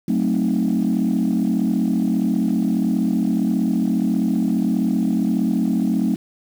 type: chord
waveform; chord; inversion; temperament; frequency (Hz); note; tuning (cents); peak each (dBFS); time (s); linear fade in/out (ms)
sine; F# diminished seventh; none; equal; 185 / 220 / 261.6 / 311.1; F#3 / A3 / C4 / Eb4; 0 / 0 / 0 / 0; -21 / -19 / -21 / -24; 0.08-6.16; 5
effects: tanh soft clip ceiling -11 dBFS + 7-bit